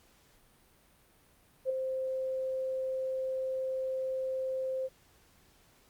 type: tone with ADSR envelope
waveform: sine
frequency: 523.3 Hz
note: C5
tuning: in tune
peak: -25 dBFS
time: 1.65-4.89 s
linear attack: 47 ms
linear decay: 8 ms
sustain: -6 dB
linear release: 35 ms
effects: pink hiss -64 dBFS RMS until 5.89 s + Opus 48 kbps